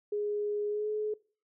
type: tone with pitch glide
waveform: sine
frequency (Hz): 415.3 to 425.7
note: G#4 to G#4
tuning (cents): 0 to +43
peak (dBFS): -29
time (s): 0.12-1.14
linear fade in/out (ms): 5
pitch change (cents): +43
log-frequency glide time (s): 0.69-0.89
effects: noise-tail reverb RT60 0.4 s tail -22 dB re dry